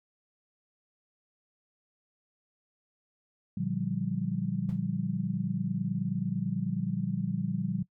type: chord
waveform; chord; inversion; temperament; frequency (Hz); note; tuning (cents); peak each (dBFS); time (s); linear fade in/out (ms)
sine; G minor seventh; first; just; 117.6 / 147 / 176.4 / 196; Bb2 / D3 / F3 / G3; +16 / +2 / +18 / 0; -37 / -35 / -32 / -33; 3.57-7.83; 5
type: noise with exponential decay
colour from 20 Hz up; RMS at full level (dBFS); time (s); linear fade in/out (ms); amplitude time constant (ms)
brown; -40; 4.69-4.86; 1; 35
effects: noise-tail reverb RT60 0.1 s tail -21 dB re dry